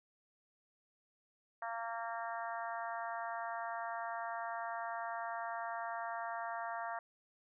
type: harmonic tone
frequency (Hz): 230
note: A#3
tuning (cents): -23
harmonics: 3 / 4 / 5 / 6 / 7 / 8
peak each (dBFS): -42 / -44 / -46 / -48 / -49 / -50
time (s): 1.62-6.99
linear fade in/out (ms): 2
effects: none